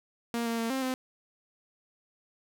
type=tone with pitch steps; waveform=sawtooth; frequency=234.3 / 230.7 / 228.5 / 264.9 / 258.1 Hz; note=A#3 / A#3 / A#3 / C4 / C4; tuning=+9 / -18 / -34 / +22 / -23 cents; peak=-25 dBFS; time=0.34-0.94 s; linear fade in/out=0 ms; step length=120 ms; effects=none